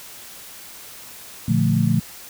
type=chord; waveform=sine; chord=Bb major seventh; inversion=none; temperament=equal; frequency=116.54 / 146.83 / 174.61 / 220 Hz; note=Bb2 / D3 / F3 / A3; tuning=0 / 0 / 0 / 0 cents; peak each=-21 dBFS; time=1.48-2 s; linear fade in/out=5 ms; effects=white hiss -40 dBFS RMS until 2.29 s